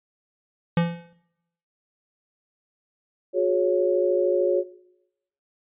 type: tone with exponential decay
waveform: square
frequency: 170 Hz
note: F3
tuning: 46 cents flat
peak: -16 dBFS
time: 0.77-1.13 s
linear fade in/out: 2 ms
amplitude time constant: 77 ms
type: chord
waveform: sine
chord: F# suspended second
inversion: none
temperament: equal with one note detuned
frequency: 362 / 415.3 / 554.4 Hz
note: F#4 / G#4 / C#5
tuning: -38 / 0 / 0 cents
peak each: -23 / -26 / -22 dBFS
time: 3.33-4.64 s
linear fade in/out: 50 ms
effects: noise-tail reverb RT60 0.8 s tail -18 dB re dry + resampled to 8000 Hz